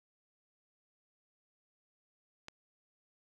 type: click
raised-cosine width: 0.2 ms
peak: -27 dBFS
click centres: 2.484 s
effects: none